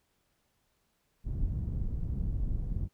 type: low-pass noise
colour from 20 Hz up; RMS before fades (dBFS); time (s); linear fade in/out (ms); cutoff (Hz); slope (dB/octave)
pink; -32; 1.24-2.89; 50; 120; 12
effects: pink hiss -75 dBFS RMS until 2.93 s